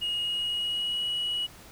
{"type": "tone with pitch glide", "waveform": "sine", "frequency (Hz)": [2875, 2920], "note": ["F7", "F#7"], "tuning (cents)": [50, -24], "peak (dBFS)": -25, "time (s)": [0.01, 1.47], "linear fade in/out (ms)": 20, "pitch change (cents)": 26, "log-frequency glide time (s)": [0.19, 1.07], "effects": ["tanh soft clip ceiling -25 dBFS", "pink hiss -50 dBFS RMS until 1.71 s"]}